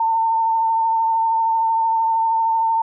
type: tone with vibrato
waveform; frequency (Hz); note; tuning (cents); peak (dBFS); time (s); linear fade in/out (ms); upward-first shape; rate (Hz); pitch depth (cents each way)
sine; 902; A5; +43; -15; 0-2.82; 5; sine; 13; 20
effects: none